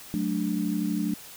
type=chord; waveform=sine; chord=D major; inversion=first; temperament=equal with one note detuned; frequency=185 / 217.3 / 293.7 Hz; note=F#3 / A3 / D4; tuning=0 / -21 / 0 cents; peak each=-29 dBFS; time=0.14-1.14 s; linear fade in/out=0 ms; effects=white hiss -45 dBFS RMS until 1.36 s